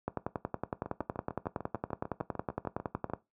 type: two click trains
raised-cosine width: 1 ms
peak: -18 / -24 dBFS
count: 34 / 16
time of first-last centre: 0.08-3.136 / 0.86-3.099 s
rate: 10.8 / 6.7 Hz
effects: noise-tail reverb RT60 0.2 s tail -17 dB re dry + high-pass 80 Hz 12 dB/octave